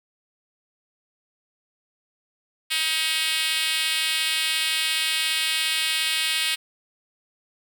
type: tone with high-pass filter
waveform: 5% pulse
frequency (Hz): 317.2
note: D#4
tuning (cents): +33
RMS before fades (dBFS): -24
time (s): 2.7-6.56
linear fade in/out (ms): 20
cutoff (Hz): 2700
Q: 1.2
effects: none